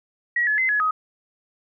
sine tone with pitch steps, 1914 / 1709 / 2055 / 1691 / 1260 Hz, A#6 / G#6 / C7 / G#6 / D#6, +45 / +49 / -32 / +31 / +21 cents, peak -18 dBFS, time 0.36-0.91 s, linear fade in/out 5 ms, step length 110 ms, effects none

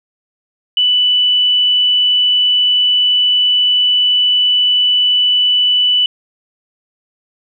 sine tone, 2977 Hz, F#7, 10 cents sharp, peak -9 dBFS, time 0.77-6.06 s, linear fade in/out 2 ms, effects none

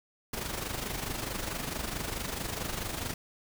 pink noise with amplitude modulation, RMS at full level -33 dBFS, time 0.33-3.14 s, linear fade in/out 5 ms, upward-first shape sine, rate 24.6 Hz, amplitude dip 60%, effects none

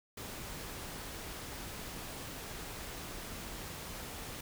pink noise, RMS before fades -44 dBFS, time 0.17-4.41 s, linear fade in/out 5 ms, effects none

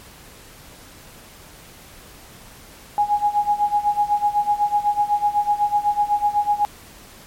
sine tone with tremolo, 828 Hz, G#5, 5 cents flat, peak -13 dBFS, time 2.98-6.65 s, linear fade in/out 0 ms, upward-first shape sine, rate 8 Hz, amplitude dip 85%, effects pink hiss -44 dBFS RMS until 7.26 s + MP3 64 kbps

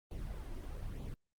brown noise with flanger, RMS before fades -42 dBFS, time 0.11-1.14 s, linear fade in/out 2 ms, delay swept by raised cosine 0.28 to 3.18 ms, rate 1.1 Hz, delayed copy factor +0.65, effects Opus 24 kbps

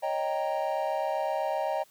triangle chord, Eb dominant seventh, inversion third, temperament equal, 554.4 / 622.3 / 784 / 932.3 Hz, Db5 / Eb5 / G5 / Bb5, 0 / 0 / 0 / 0 cents, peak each -32 / -29 / -30 / -33 dBFS, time 0.02-1.84 s, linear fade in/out 20 ms, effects white hiss -61 dBFS RMS until 1.9 s

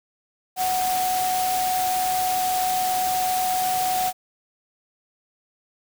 sine tone in noise, 740 Hz, F#5, in tune, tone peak -21 dBFS, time 0.56-4.13 s, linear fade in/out 50 ms, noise white, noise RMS -29 dBFS, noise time 0.56-4.13 s, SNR +5 dB, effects none

